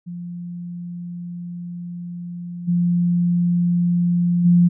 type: tone with level steps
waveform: sine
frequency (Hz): 174.5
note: F3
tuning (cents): -1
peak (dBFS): -28 / -15 / -10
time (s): 0.06-4.69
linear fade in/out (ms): 20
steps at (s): 2.67 / 4.44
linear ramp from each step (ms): 20
effects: none